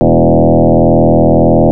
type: tone with frequency modulation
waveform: sine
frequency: 183.3 Hz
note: F#3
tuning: 16 cents flat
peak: -4 dBFS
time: 0.01-1.71 s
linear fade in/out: 0 ms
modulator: 81.6 Hz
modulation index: 6.2
effects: none